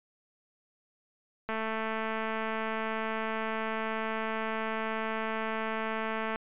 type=click train; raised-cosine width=0.5 ms; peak=-19 dBFS; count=1077; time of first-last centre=1.49-6.359 s; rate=221 Hz; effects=resampled to 8000 Hz